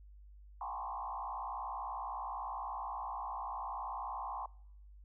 sine tone with frequency modulation, 932 Hz, A#5, 1 cent flat, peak -38 dBFS, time 0.61-4.46 s, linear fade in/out 2 ms, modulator 60.4 Hz, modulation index 3.1, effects noise-tail reverb RT60 0.8 s tail -25 dB re dry + added 50 Hz sine -53 dBFS peak until 5.04 s

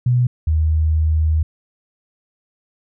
sine tone pair in turn, 123.47 / 78.57 Hz, B2 / D#2, 0 / +17 cents, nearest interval minor sixth, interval 783 cents, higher first, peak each -12 / -13 dBFS, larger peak first, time 0.06-0.27 / 0.47-1.43 s, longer second, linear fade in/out 5 ms, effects none

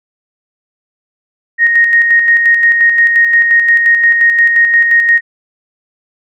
sine tone with tremolo, 1864.7 Hz, A#6, in tune, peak -4 dBFS, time 1.58-5.21 s, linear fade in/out 50 ms, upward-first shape square, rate 5.7 Hz, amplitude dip 40%, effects none

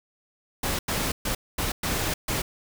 pink noise bursts at uneven times, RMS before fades -27 dBFS, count 6, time 0.63-0.79 / 0.88-1.12 / 1.25-1.35 / 1.58-1.72 / 1.83-2.14 / 2.28-2.42 s, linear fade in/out 5 ms, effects none

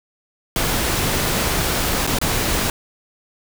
pink noise with dropouts, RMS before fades -20 dBFS, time 0.56-2.7 s, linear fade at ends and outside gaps 1 ms, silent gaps 2.067-2.074 / 2.187-2.214 s, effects none

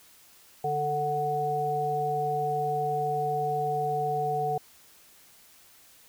harmonic tone, 148 Hz, D3, 14 cents sharp, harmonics 1 / 3 / 5, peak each -35 / -31 / -27 dBFS, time 0.64-4.58 s, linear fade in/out 5 ms, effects white hiss -56 dBFS RMS until 6.08 s

